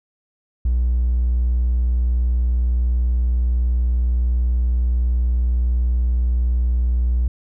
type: tone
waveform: triangle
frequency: 60.7 Hz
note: B1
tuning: 29 cents flat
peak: -12 dBFS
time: 0.65-7.28 s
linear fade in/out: 5 ms
effects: tanh soft clip ceiling -11 dBFS